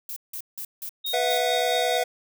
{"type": "noise bursts", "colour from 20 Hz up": "violet", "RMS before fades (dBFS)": -34, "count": 6, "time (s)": [0.09, 1.378], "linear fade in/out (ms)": 2, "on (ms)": 73, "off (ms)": 170}
{"type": "tone with tremolo", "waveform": "sine", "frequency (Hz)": 3729, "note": "A#7", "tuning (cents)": 0, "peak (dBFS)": -26, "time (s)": [1.04, 1.98], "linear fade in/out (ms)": 10, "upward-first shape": "triangle", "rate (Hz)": 4.5, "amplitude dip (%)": 65}
{"type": "chord", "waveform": "square", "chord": "B suspended fourth", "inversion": "none", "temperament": "equal with one note detuned", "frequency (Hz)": [493.9, 659.3, 728.5], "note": ["B4", "E5", "F#5"], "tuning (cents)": [0, 0, -27], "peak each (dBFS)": -27, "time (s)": [1.13, 2.04], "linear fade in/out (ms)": 10}
{"effects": []}